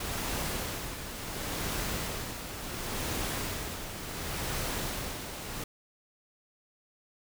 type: noise with tremolo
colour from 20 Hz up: pink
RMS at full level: -33 dBFS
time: 0-5.64 s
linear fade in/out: 5 ms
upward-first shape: sine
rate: 0.7 Hz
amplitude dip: 55%
effects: none